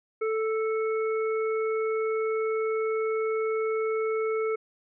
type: harmonic tone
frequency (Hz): 440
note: A4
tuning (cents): 0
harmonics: 1 / 3 / 5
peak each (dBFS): -25 / -35 / -39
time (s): 0.21-4.56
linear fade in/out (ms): 10
effects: none